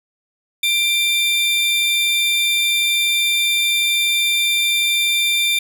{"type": "tone pair together", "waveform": "45% pulse", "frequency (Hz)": [2361, 3592], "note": ["D7", "A7"], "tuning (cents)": [9, 35], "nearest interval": "perfect fifth", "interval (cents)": 726, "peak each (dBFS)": -18, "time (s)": [0.63, 5.59], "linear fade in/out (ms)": 5, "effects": []}